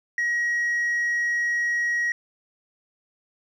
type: tone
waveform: sine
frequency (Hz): 1900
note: A#6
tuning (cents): +33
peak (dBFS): -19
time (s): 0.18-2.12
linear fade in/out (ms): 2
effects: tanh soft clip ceiling -20 dBFS + 10-bit